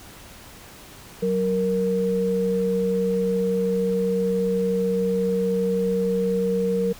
sine tone pair together, 186.73 / 466.2 Hz, F#3 / A#4, +16 / 0 cents, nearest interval octave + major third, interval 1584 cents, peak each -24 / -21 dBFS, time 1.22-6.93 s, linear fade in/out 10 ms, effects pink hiss -44 dBFS RMS until 6.99 s

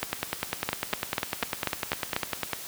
two click trains, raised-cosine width 0.3 ms, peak -9 / -10 dBFS, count 7 / 26, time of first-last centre 0.69-2.164 / 0.03-2.533 s, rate 4.07 / 9.99 Hz, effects white hiss -40 dBFS RMS until 2.67 s + high-pass 60 Hz 12 dB/octave

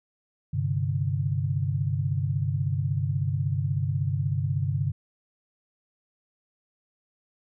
sine chord, G suspended fourth, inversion none, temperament just, 98 / 130.67 / 147 Hz, G2 / C3 / D3, 0 / -2 / +2 cents, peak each -28 dBFS, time 0.53-4.92 s, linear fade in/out 10 ms, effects none

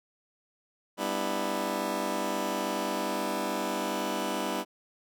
15% pulse chord, E minor seventh, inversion first, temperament just, 197.78 / 247.2 / 296.7 / 329.6 Hz, G3 / B3 / D4 / E4, +16 / +2 / +18 / 0 cents, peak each -29 dBFS, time 0.97-4.65 s, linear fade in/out 50 ms, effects none

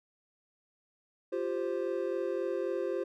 triangle chord, F suspended second, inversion none, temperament just, 349.2 / 392.9 / 523.8 Hz, F4 / G4 / C5, 0 / +4 / +2 cents, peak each -33 dBFS, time 1.32-3.04 s, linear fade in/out 10 ms, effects none

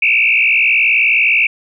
sine tone with frequency modulation, 2489 Hz, D#7, in tune, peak -9 dBFS, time 0.02-1.47 s, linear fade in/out 5 ms, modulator 59.3 Hz, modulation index 4, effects none

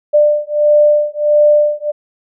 sine beating tone pair, 594 / 595.5 Hz, D5 / D5, +20 / +24 cents, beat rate 1.5 Hz, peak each -11 dBFS, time 0.13-1.92 s, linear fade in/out 20 ms, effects none

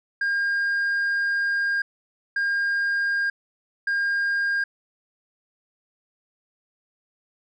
sine tone bursts at uneven times, 1612 Hz, G6, 48 cents sharp, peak -18 dBFS, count 3, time 0.21-1.82 / 2.36-3.3 / 3.87-4.64 s, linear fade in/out 5 ms, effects tanh soft clip ceiling -20 dBFS

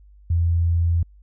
sine tone, 84.6 Hz, E2, 45 cents sharp, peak -16 dBFS, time 0.3-1.03 s, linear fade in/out 5 ms, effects added 50 Hz sine -46 dBFS peak until 1.22 s

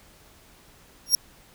sawtooth tone with exponential growth, 5588 Hz, F8, in tune, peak -9 dBFS, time 1.06-1.15 s, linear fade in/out 1 ms, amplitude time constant 18 ms, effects pink hiss -54 dBFS RMS until 1.54 s

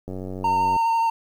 click train, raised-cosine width 2 ms, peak -20 dBFS, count 65, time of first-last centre 0.08-0.764 s, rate 93.6 Hz
triangle tone with vibrato, 914 Hz, A#5, 34 cents flat, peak -16 dBFS, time 0.44-1.1 s, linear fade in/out 5 ms, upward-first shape square, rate 12 Hz, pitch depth 12 cents each way
effects 9-bit

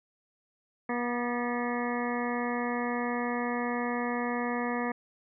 harmonic tone with a mistuned harmonic, 241.4 Hz, B3, 39 cents flat, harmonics 1 / 2 / 3 / 4 / 5 / 7 / 8 / 9, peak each -32 / -35 / -37 / -38 / -39 / -40 / -41 / -42 dBFS, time 0.89-4.92 s, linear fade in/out 5 ms, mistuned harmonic 7, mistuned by +36 cents, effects none

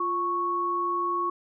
sine tone pair together, 349.2 / 1106.9 Hz, F4 / C#6, 0 / -3 cents, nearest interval octave + minor sixth, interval 1997 cents, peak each -32 / -25 dBFS, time 0-1.3 s, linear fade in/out 5 ms, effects none

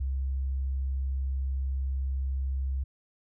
sine tone, 66.7 Hz, C2, 34 cents sharp, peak -27 dBFS, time 0-2.84 s, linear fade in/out 10 ms, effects none

